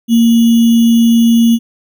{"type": "tone with sample-and-hold", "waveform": "sine", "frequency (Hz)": 231.2, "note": "A#3", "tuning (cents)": -14, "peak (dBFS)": -5, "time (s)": [0.08, 1.59], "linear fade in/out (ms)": 50, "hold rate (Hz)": 3150, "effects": []}